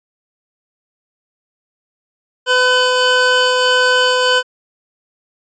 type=tone pair together; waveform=25% pulse; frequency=504.2 / 1511 Hz; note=B4 / F#6; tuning=+36 / +36 cents; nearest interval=octave + perfect fifth; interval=1900 cents; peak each=-10 dBFS; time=2.46-4.43 s; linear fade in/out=50 ms; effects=resampled to 16000 Hz